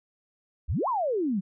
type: exponential two-way sweep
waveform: sine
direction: up then down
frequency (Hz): 52.5 to 1108.7 to 176.9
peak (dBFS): -24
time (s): 0.68-1.41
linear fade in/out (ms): 20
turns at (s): 0.88
effects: none